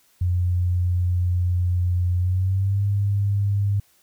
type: tone with pitch glide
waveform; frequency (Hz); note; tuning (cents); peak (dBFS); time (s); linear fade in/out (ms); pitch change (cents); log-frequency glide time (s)
sine; 89.2 to 100.7; F2 to G2; +37 to +47; -18; 0.21-3.8; 5; +210; 2.16-2.83
effects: white hiss -60 dBFS RMS until 4.02 s